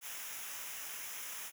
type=noise with comb filter; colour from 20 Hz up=white; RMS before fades=-44 dBFS; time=0.01-1.52 s; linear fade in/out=50 ms; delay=0.23 ms; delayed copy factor=-0.7; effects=none

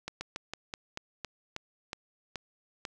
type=slowing click train; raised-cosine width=0.2 ms; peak=-19 dBFS; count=11; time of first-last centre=0.08-2.852 s; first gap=130 ms; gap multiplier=1.16; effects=none

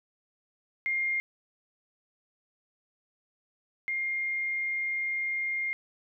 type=tone pair in turn; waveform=sine; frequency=2120 / 2120 Hz; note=C7 / C7; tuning=+22 / +22 cents; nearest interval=unison; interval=0 cents; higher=neither; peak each=-26 / -28 dBFS; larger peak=first; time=0.86-1.2 / 3.88-5.73 s; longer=second; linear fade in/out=0 ms; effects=none

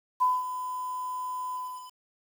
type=tone with ADSR envelope; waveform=sine; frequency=1006 Hz; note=B5; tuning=32 cents sharp; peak=-19 dBFS; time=0.2-1.95 s; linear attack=21 ms; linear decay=210 ms; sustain=-12 dB; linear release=390 ms; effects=8-bit

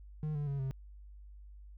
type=tone with pitch steps; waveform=triangle; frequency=153.1 / 146.19 / 139.58 / 133.28 Hz; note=D#3 / D3 / C#3 / C3; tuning=-28 / -8 / +12 / +32 cents; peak=-31 dBFS; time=0.23-0.71 s; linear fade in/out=0 ms; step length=120 ms; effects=added 50 Hz sine -49 dBFS peak until 1.77 s

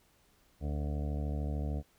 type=harmonic tone; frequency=73.42 Hz; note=D2; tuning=in tune; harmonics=1 / 2 / 3 / 4 / 6 / 7 / 8 / 9 / 10; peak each=-33 / -39 / -43 / -45 / -49 / -50 / -51 / -52 / -53 dBFS; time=0.6-1.83 s; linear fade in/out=50 ms; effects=pink hiss -68 dBFS RMS until 1.98 s

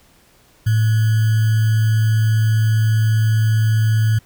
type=tone with sample-and-hold; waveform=sine; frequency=110 Hz; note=A2; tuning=in tune; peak=-12 dBFS; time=0.66-4.19 s; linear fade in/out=10 ms; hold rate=1575 Hz; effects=pink hiss -53 dBFS RMS until 4.25 s

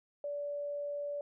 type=tone; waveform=sine; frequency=578 Hz; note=D5; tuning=28 cents flat; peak=-35 dBFS; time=0.24-1.21 s; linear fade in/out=2 ms; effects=none

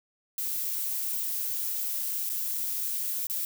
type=noise with dropouts; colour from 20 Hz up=violet; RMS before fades=-31 dBFS; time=0.38-3.45 s; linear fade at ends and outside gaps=1 ms; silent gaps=2.293-2.299 / 3.269-3.298 s; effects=none

